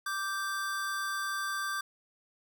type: tone pair together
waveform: square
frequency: 1174.7 / 1568 Hz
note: D6 / G6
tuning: 0 / 0 cents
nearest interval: perfect fourth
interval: 500 cents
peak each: -36 / -35 dBFS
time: 0.06-1.81 s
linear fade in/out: 5 ms
effects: none